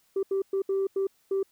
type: tone bursts at uneven times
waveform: sine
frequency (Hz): 388.9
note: G4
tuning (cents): -14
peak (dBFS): -22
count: 6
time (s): 0.16-0.23 / 0.31-0.42 / 0.53-0.62 / 0.69-0.87 / 0.96-1.07 / 1.31-1.43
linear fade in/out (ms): 5
effects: tanh soft clip ceiling -21 dBFS + white hiss -67 dBFS RMS until 1.51 s